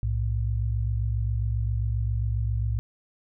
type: tone pair together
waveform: sine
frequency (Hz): 62 / 109.46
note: B1 / A2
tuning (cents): +7 / -9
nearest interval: minor seventh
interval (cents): 984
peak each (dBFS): -26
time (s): 0.03-2.79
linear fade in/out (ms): 0
effects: none